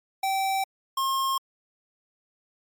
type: tone pair in turn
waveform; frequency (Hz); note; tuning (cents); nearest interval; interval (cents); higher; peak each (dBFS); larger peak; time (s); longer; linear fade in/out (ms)
square; 774 / 1072.2; G5 / C6; -22 / +42; tritone; 564; second; -24; neither; 0.23-0.64 / 0.97-1.38; neither; 5
effects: MP3 96 kbps